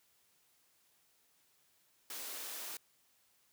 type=high-pass noise; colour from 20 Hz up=white; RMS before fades=-44 dBFS; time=2.1-2.77 s; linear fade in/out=2 ms; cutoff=270 Hz; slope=24 dB/octave; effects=white hiss -72 dBFS RMS until 3.52 s + high-pass 60 Hz 12 dB/octave